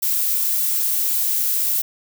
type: noise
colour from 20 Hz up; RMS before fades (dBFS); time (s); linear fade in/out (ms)
violet; -20; 0.02-1.82; 10
effects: none